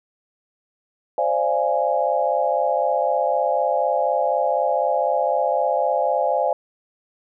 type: chord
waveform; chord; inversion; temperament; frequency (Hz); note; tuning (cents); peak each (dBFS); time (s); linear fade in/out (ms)
sine; D half-diminished seventh; third; equal with one note detuned; 523.3 / 587.3 / 682.9 / 830.6; C5 / D5 / F5 / Ab5; 0 / 0 / -39 / 0; -23; 1.18-6.53; 2
effects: none